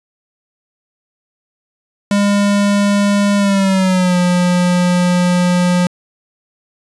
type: tone with pitch glide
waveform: square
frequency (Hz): 202.5 to 178.33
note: G#3 to F3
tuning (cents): -43 to +36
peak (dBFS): -11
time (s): 2.11-5.87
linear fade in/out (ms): 2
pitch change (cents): -221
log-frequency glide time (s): 3.37-4.17
effects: resampled to 24000 Hz + 7-bit